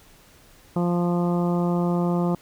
harmonic tone, 174.61 Hz, F3, in tune, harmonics 1 / 2 / 3 / 4 / 5 / 6 / 7, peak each -21 / -27 / -31 / -33 / -35 / -37 / -38 dBFS, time 0.76-2.35 s, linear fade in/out 2 ms, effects pink hiss -53 dBFS RMS until 2.41 s

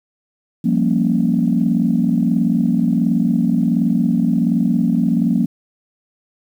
sine chord, G half-diminished seventh, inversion third, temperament equal, 174.61 / 196 / 233.1 / 277.2 Hz, F3 / G3 / Bb3 / Db4, 0 / 0 / 0 / 0 cents, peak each -18 / -20 / -16 / -21 dBFS, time 0.64-5.46 s, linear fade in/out 10 ms, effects tanh soft clip ceiling -4 dBFS + 8-bit

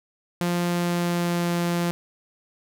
sawtooth tone with pitch glide, 174.61 to 172.8 Hz, F3 to F3, 0 to -18 cents, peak -18 dBFS, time 0.41-1.91 s, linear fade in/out 0 ms, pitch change -18 cents, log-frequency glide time 0.6-1.54 s, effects none

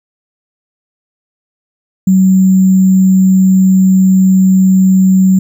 sine tone with sample-and-hold, 188.4 Hz, F#3, 32 cents sharp, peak -4 dBFS, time 2.07-5.39 s, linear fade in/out 5 ms, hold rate 7350 Hz, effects none

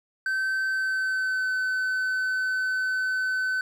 triangle tone with pitch glide, 1543 to 1517.4 Hz, G6 to F#6, -28 to +43 cents, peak -22 dBFS, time 0.26-3.61 s, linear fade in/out 2 ms, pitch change -29 cents, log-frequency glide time 0.69-1.51 s, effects none

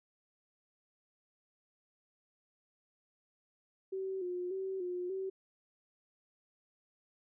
sine tone with vibrato, 370 Hz, F#4, in tune, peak -35 dBFS, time 3.92-5.3 s, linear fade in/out 10 ms, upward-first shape square, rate 1.7 Hz, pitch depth 56 cents each way, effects none

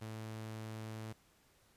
sawtooth tone, 110 Hz, A2, in tune, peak -39 dBFS, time 0.01-1.13 s, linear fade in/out 10 ms, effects pink hiss -69 dBFS RMS until 1.76 s + resampled to 32000 Hz

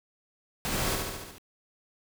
pink noise with echo, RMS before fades -31 dBFS, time 0.65-0.95 s, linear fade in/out 0 ms, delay 72 ms, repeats 6, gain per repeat -3 dB, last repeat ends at 1.382 s, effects none

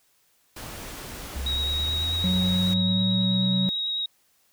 pink noise, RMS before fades -38 dBFS, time 0.56-2.74 s, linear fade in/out 5 ms
sine exponential sweep, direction up, 65.41 to 134.6 Hz, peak -28 dBFS, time 1.35-3.68 s, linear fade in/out 20 ms
sine tone with vibrato, 3800 Hz, A#7, 33 cents sharp, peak -25 dBFS, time 1.46-4.06 s, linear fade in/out 5 ms, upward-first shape sine, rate 9.2 Hz, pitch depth 10 cents each way
triangle tone with pitch glide, 183.9 to 187.66 Hz, F#3 to F#3, -10 to +25 cents, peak -20 dBFS, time 2.24-3.69 s, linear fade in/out 0 ms, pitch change +35 cents, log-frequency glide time 2.65-3.02 s
effects white hiss -65 dBFS RMS until 4.52 s

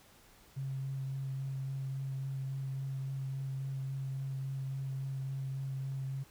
triangle tone with vibrato, 134.7 Hz, C#3, 49 cents flat, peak -31 dBFS, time 0.56-6.24 s, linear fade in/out 20 ms, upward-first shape sine, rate 3.6 Hz, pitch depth 12 cents each way, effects tanh soft clip ceiling -33 dBFS + pink hiss -61 dBFS RMS until 6.3 s

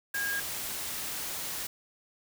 sine tone in noise, 1628 Hz, G#6, 35 cents flat, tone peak -30 dBFS, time 0.14-0.4 s, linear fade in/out 5 ms, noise white, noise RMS -36 dBFS, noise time 0.14-1.67 s, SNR +3 dB, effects none

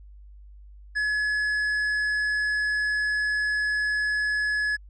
sine tone with tanh clipping, 1699 Hz, G#6, 39 cents sharp, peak -24 dBFS, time 0.95-4.77 s, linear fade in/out 20 ms, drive 7 dB, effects added 50 Hz sine -44 dBFS peak until 4.89 s + resampled to 22050 Hz

